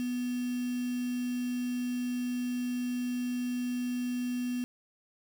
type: tone with quantisation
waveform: sine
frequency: 246.9 Hz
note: B3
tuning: in tune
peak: -30 dBFS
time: 0-4.64 s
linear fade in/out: 0 ms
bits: 7
effects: none